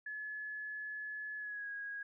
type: tone with pitch glide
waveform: sine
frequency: 1709 to 1647.9 Hz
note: G#6 to G#6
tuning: +49 to -14 cents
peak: -40 dBFS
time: 0.06-2.03 s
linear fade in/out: 5 ms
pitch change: -63 cents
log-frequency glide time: 1.37-1.69 s
effects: none